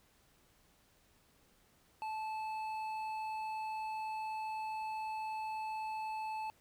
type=tone with hard clipping; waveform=triangle; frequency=872 Hz; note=A5; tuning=16 cents flat; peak=-39 dBFS; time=2.02-6.5 s; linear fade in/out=0 ms; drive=11 dB; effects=pink hiss -69 dBFS RMS until 6.6 s